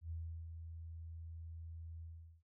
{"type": "tone with ADSR envelope", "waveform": "sine", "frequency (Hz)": 82.2, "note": "E2", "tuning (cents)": -4, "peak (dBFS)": -40, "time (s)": [0.01, 2.43], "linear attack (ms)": 94, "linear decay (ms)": 360, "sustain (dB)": -6, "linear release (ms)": 410, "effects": []}